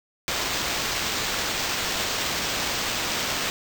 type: noise with sample-and-hold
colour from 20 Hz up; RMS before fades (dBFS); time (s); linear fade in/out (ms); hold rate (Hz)
white; -27; 0.28-3.5; 0; 11025
effects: none